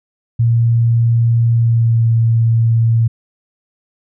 sine tone with pitch glide, 116.54 to 114.6 Hz, A#2 to A#2, 0 to -29 cents, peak -9 dBFS, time 0.39-3.08 s, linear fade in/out 10 ms, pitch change -29 cents, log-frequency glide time 1.52-2.06 s, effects none

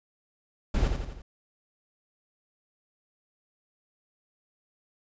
brown noise with echo, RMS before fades -24 dBFS, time 0.74-0.88 s, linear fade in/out 5 ms, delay 85 ms, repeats 4, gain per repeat -5 dB, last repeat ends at 1.22 s, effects resampled to 16000 Hz

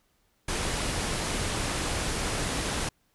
pink low-pass noise, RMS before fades -30 dBFS, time 0.48-2.89 s, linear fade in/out 5 ms, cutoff 11000 Hz, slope 96 dB/octave, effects pink hiss -70 dBFS RMS until 3.14 s

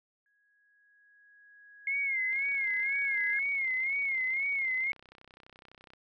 sine tone with exponential growth, 1661.2 Hz, G#6, in tune, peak -31 dBFS, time 0.26-3.39 s, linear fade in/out 1 ms, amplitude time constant 680 ms
sine tone with vibrato, 2139 Hz, C7, 38 cents sharp, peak -28 dBFS, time 1.87-4.92 s, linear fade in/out 2 ms, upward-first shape sine, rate 2 Hz, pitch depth 87 cents each way
click train, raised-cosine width 0.3 ms, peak -37 dBFS, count 116, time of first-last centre 2.33-5.935 s, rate 31.9 Hz
effects none

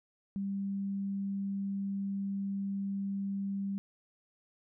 sine tone, 197.3 Hz, G3, 11 cents sharp, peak -32 dBFS, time 0.36-3.78 s, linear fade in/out 0 ms, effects none

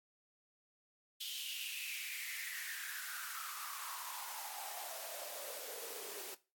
white noise with high-pass filter sweep, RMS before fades -45 dBFS, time 1.2-6.35 s, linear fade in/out 10 ms, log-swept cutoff 3300 to 380 Hz, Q 6.5, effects noise-tail reverb RT60 0.3 s tail -18 dB re dry + AAC 64 kbps

